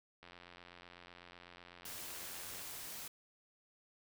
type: click train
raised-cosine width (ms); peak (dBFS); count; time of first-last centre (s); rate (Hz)
0.3; -38; 211; 0.23-2.616; 88
type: noise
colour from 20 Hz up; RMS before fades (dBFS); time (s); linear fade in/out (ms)
white; -47; 1.85-3.08; 5
effects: none